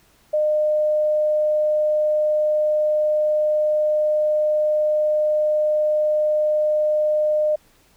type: tone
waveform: sine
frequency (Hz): 608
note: D#5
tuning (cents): -40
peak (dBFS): -16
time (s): 0.33-7.56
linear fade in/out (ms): 10
effects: pink hiss -57 dBFS RMS until 7.96 s